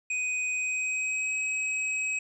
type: tone with pitch glide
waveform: square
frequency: 2500 to 2544 Hz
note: D#7 to D#7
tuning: +8 to +38 cents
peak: -28 dBFS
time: 0.1-2.19 s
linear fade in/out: 5 ms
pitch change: +30 cents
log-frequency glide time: 0.52-1.36 s
effects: resampled to 24000 Hz